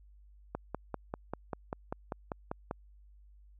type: click train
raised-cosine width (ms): 1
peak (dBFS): -21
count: 12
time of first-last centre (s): 0.55-2.711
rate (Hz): 5.09
effects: added 50 Hz sine -55 dBFS peak until 3.59 s